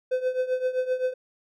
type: tone with tremolo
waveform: triangle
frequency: 510 Hz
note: C5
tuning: 44 cents flat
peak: -18 dBFS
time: 0.11-1.14 s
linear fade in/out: 10 ms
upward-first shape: triangle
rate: 7.7 Hz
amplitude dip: 85%
effects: none